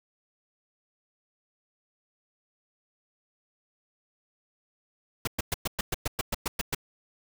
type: noise bursts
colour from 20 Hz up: pink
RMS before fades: -28 dBFS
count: 12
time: 5.25-6.748 s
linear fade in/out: 5 ms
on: 24 ms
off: 110 ms
effects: none